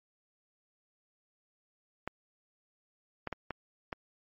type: clicks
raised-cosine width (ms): 0.5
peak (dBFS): -20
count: 5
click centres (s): 2.076 / 3.273 / 3.327 / 3.507 / 3.928
effects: MP3 32 kbps